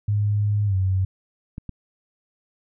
sine tone with pitch glide, 103.7 to 94.55 Hz, G#2 to F#2, -2 to +38 cents, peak -18 dBFS, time 0.08-1.05 s, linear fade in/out 5 ms, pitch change -160 cents, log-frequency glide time 0.66-0.75 s
clicks, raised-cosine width 5 ms, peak -20 dBFS, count 2, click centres 1.581 / 1.693 s
effects none

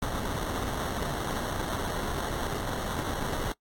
pink noise with sample-and-hold, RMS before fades -32 dBFS, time 0.02-3.52 s, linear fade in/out 2 ms, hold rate 2450 Hz, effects noise-tail reverb RT60 0.1 s tail -20 dB re dry + AAC 64 kbps

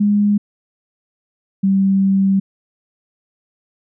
sine tone pair in turn, 205.7 / 194.15 Hz, G#3 / G3, -16 / -16 cents, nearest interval minor second, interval 100 cents, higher first, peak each -11 dBFS, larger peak neither, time 0-0.38 / 1.63-2.4 s, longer second, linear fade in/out 10 ms, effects none

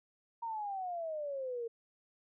sine exponential sweep, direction down, 940 to 455.6 Hz, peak -36 dBFS, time 0.42-1.68 s, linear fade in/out 10 ms, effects none

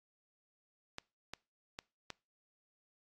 clicks, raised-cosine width 0.2 ms, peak -24 dBFS, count 4, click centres 0.984 / 1.336 / 1.789 / 2.103 s, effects noise-tail reverb RT60 0.3 s tail -25 dB re dry + AAC 32 kbps

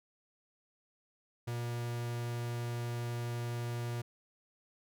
45% pulse tone, 119.2 Hz, A#2, 39 cents sharp, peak -35 dBFS, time 1.47-4.02 s, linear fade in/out 10 ms, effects none

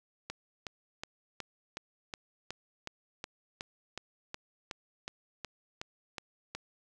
click train, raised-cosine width 0.2 ms, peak -21 dBFS, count 18, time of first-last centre 0.3-6.55 s, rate 2.72 Hz, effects none

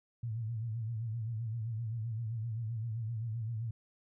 sine tone with vibrato, 113.2 Hz, A2, 50 cents sharp, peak -34 dBFS, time 0.23-3.71 s, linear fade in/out 5 ms, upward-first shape sine, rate 7.7 Hz, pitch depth 92 cents each way, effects none

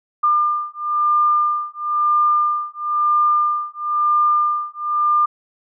sine beating tone pair, 1200 / 1201 Hz, D6 / D6, +37 / +38 cents, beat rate 1 Hz, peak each -18 dBFS, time 0.23-5.26 s, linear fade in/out 10 ms, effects none

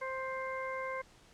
harmonic tone, 525 Hz, C5, 6 cents sharp, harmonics 1 / 2 / 3 / 4, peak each -39 / -40 / -45 / -43 dBFS, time 0.01-1.02 s, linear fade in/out 10 ms, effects pink hiss -61 dBFS RMS until 1.33 s + low-pass 8000 Hz 12 dB/octave

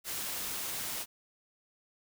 white noise, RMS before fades -37 dBFS, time 0.04-1.06 s, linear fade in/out 50 ms, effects none

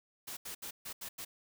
white noise bursts at uneven times, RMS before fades -43 dBFS, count 6, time 0.27-0.37 / 0.45-0.55 / 0.62-0.71 / 0.85-0.93 / 1.01-1.09 / 1.18-1.25 s, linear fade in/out 10 ms, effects none

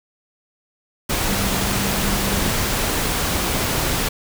sine tone in noise, 197.6 Hz, G3, 14 cents sharp, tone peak -26 dBFS, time 1.29-2.49 s, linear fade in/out 10 ms, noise pink, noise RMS -21 dBFS, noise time 1.09-4.09 s, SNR -8 dB, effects none

